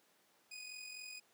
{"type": "tone with amplitude modulation", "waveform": "20% pulse", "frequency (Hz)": 2489, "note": "D#7", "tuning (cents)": 0, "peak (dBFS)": -40, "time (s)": [0.51, 1.2], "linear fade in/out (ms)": 10, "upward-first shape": "sine", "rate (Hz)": 43.9, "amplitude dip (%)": 50, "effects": ["pink hiss -71 dBFS RMS until 1.33 s", "high-pass 300 Hz 12 dB/octave"]}